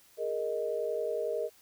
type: chord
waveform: sine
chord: Ab suspended second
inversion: none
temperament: equal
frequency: 415.3 / 466.2 / 622.3 Hz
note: Ab4 / Bb4 / Eb5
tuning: 0 / 0 / 0 cents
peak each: -36 / -33 / -34 dBFS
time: 0.17-1.5 s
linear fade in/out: 50 ms
effects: white hiss -61 dBFS RMS until 1.61 s